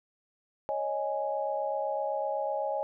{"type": "chord", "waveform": "sine", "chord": "C# suspended second", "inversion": "none", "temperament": "equal", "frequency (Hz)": [554.4, 622.3, 830.6], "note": ["C#5", "D#5", "G#5"], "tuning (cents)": [0, 0, 0], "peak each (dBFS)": -33, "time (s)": [0.69, 2.83], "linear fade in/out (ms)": 0, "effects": []}